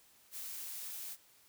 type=noise; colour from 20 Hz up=blue; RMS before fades=-44 dBFS; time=0.31-1.17 s; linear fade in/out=50 ms; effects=white hiss -65 dBFS RMS until 1.48 s